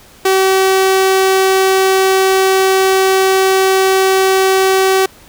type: tone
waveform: sawtooth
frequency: 381.7 Hz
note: G4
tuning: 46 cents flat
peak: -5 dBFS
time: 0.25-5.06 s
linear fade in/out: 5 ms
effects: pink hiss -42 dBFS RMS until 5.28 s